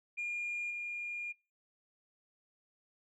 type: tone with level steps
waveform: sine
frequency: 2416 Hz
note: D7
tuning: 48 cents sharp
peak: -33 / -36 dBFS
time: 0.17-1.33 s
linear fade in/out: 20 ms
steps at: 0.7 s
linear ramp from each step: 10 ms
effects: noise-tail reverb RT60 0.3 s tail -26 dB re dry + tanh soft clip ceiling -32 dBFS